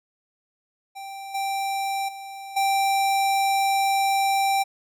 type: tone with level steps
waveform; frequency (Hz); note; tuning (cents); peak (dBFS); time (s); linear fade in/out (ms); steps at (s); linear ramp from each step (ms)
square; 784; G5; 0; -35 / -25 / -36 / -20; 0.95-4.64; 20; 1.34 / 2.08 / 2.56; 10
effects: resampled to 32000 Hz